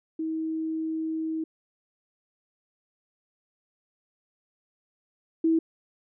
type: tone pair in turn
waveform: sine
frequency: 319.3 / 325.1 Hz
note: D#4 / E4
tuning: +45 / -24 cents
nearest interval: unison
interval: 31 cents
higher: second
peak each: -27 / -19 dBFS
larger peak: second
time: 0.19-1.44 / 5.44-5.59 s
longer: first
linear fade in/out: 5 ms
effects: none